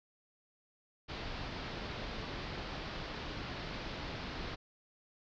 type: low-pass noise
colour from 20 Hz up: pink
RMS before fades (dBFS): -42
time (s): 1.08-4.56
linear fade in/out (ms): 20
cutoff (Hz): 5000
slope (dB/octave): 48
effects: none